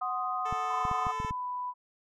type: chord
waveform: sine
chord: C diminished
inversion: second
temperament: equal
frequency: 740 / 1046.5 / 1244.5 Hz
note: Gb5 / C6 / Eb6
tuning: 0 / 0 / 0 cents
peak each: -34 / -37 / -32 dBFS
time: 0.01-1.12 s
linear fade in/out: 10 ms
type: tone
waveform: 10% pulse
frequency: 440 Hz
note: A4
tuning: in tune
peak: -31 dBFS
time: 0.45-1.31 s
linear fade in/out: 10 ms
type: clicks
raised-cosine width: 5 ms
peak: -25 dBFS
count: 7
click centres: 0.526 / 0.852 / 0.914 / 1.068 / 1.201 / 1.248 / 1.309 s
type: tone with pitch glide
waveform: sine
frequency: 1018 to 992.5 Hz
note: C6 to B5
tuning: -48 to +8 cents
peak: -32 dBFS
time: 0.68-1.74 s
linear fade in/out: 50 ms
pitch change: -44 cents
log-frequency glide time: 1.07-1.46 s
effects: low-pass 6000 Hz 12 dB/octave